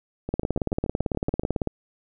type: two click trains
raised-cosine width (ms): 2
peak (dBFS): -10 / -17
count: 25 / 9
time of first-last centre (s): 0.34-1.673 / 0.29-1.434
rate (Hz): 18 / 6.99
effects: none